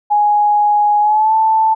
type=tone with pitch glide; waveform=sine; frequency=832 to 881.5 Hz; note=G#5 to A5; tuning=+3 to +3 cents; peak=-9 dBFS; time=0.1-1.75 s; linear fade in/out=20 ms; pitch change=+100 cents; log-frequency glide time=1-1.34 s; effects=none